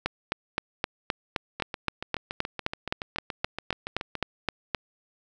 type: two click trains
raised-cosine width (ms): 0.3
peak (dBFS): -9 / -16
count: 19 / 19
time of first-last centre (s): 0.06-4.747 / 1.6-4.153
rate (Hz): 3.84 / 7.05
effects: none